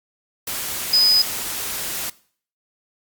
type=tone in noise; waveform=sine; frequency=4999 Hz; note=D#8; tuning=7 cents sharp; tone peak=-12 dBFS; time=0.93-1.22 s; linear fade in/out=5 ms; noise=white; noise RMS=-27 dBFS; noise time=0.47-2.1 s; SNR=+12 dB; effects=noise-tail reverb RT60 0.5 s tail -20 dB re dry + Opus 48 kbps